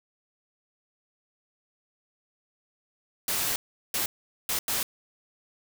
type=noise bursts at uneven times; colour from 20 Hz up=white; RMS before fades=-28 dBFS; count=4; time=3.28-3.56 / 3.94-4.06 / 4.49-4.59 / 4.68-4.83 s; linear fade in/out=2 ms; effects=none